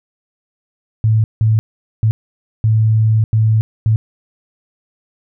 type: tone bursts at uneven times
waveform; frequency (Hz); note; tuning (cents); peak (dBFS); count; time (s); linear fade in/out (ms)
sine; 110; A2; 0; -9; 6; 1.04-1.24 / 1.41-1.59 / 2.03-2.11 / 2.64-3.24 / 3.33-3.61 / 3.86-3.96; 0
effects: none